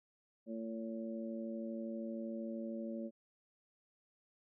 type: harmonic tone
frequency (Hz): 112.8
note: A2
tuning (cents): +44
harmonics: 2 / 3 / 4 / 5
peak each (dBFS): -41 / -47 / -55 / -46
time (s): 0.46-3.11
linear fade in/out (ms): 50
effects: none